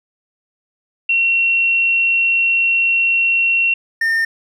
sine / triangle tone pair in turn, 2728 / 1814.9 Hz, F7 / A#6, -41 / -47 cents, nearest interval perfect fifth, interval 706 cents, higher first, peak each -12 dBFS, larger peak neither, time 1.09-3.74 / 4.01-4.25 s, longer first, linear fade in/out 5 ms, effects none

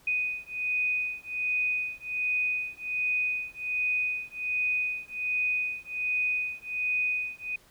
sine beating tone pair, 2489 / 2490.3 Hz, D#7 / D#7, 0 / +1 cents, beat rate 1.3 Hz, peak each -30 dBFS, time 0.07-7.56 s, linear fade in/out 5 ms, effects pink hiss -59 dBFS RMS until 7.7 s

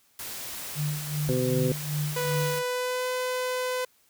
white noise, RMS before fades -37 dBFS, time 0.19-2.59 s, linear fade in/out 2 ms
sine tone with tremolo, 149.3 Hz, D3, 29 cents sharp, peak -25 dBFS, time 0.75-2.63 s, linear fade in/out 50 ms, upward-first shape sine, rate 2.6 Hz, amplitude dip 70%
harmonic tone, 126.7 Hz, B2, 45 cents sharp, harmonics 1 / 2 / 3 / 4, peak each -29 / -29 / -29 / -29 dBFS, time 1.29-1.72 s, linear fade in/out 0 ms
sawtooth tone with pitch glide, 493.9 to 505.4 Hz, B4 to B4, 0 to +40 cents, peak -23 dBFS, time 2.16-3.85 s, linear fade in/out 5 ms, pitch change +40 cents, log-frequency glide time 2.52-3.08 s
effects white hiss -64 dBFS RMS until 4.09 s

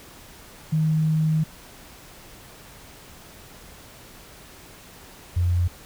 sine tone pair in turn, 156.9 / 88.06 Hz, D#3 / F2, +15 / +15 cents, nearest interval minor seventh, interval 1000 cents, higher first, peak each -18 dBFS, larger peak neither, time 0.72-1.44 / 5.36-5.68 s, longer first, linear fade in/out 10 ms, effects pink hiss -46 dBFS RMS until 5.85 s

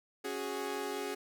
sawtooth chord, C# suspended fourth, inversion none, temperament equal, 277.2 / 370 / 415.3 Hz, C#4 / F#4 / G#4, 0 / 0 / 0 cents, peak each -39 / -37 / -34 dBFS, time 0.24-1.15 s, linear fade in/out 10 ms, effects none

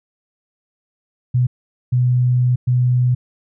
sine tone bursts at uneven times, 124.6 Hz, B2, 16 cents sharp, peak -12 dBFS, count 3, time 1.34-1.47 / 1.92-2.56 / 2.67-3.15 s, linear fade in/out 10 ms, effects none

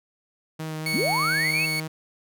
sawtooth tone with vibrato, 157.1 Hz, D#3, 17 cents sharp, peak -26 dBFS, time 0.59-1.88 s, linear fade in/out 10 ms, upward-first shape sine, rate 4.1 Hz, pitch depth 13 cents each way
30% pulse tone, 2217 Hz, C#7, in tune, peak -22 dBFS, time 0.86-1.8 s, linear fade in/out 2 ms
sine linear sweep, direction up, 147.7 to 2700 Hz, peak -23 dBFS, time 0.93-1.66 s, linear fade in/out 10 ms
effects none

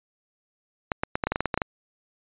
clicks, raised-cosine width 0.5 ms, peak -9 dBFS, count 12, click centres 0.918 / 1.035 / 1.155 / 1.238 / 1.27 / 1.32 / 1.359 / 1.406 / 1.457 / 1.542 / 1.576 / 1.618 s, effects resampled to 8000 Hz

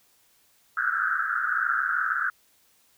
white band-pass noise, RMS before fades -26 dBFS, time 0.77-2.3 s, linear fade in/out 2 ms, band 1300 to 1600 Hz, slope 96 dB/octave, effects white hiss -63 dBFS RMS until 2.97 s

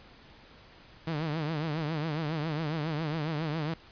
sawtooth tone with vibrato, 155.56 Hz, D#3, in tune, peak -26 dBFS, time 1.07-3.74 s, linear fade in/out 5 ms, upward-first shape triangle, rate 7.3 Hz, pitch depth 140 cents each way, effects pink hiss -54 dBFS RMS until 3.91 s + resampled to 11025 Hz

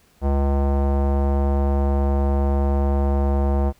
square tone with low-pass filter, 69.6 Hz, C#2, 8 cents sharp, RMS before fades -19 dBFS, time 0.21-3.73 s, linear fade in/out 50 ms, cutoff 770 Hz, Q 1.9, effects pink hiss -58 dBFS RMS until 3.79 s

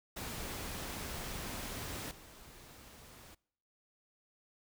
pink noise with level steps, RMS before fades -42 / -55 dBFS, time 0.16-3.35 s, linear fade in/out 10 ms, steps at 2.11 s, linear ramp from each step 2 ms, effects noise-tail reverb RT60 0.7 s tail -25 dB re dry

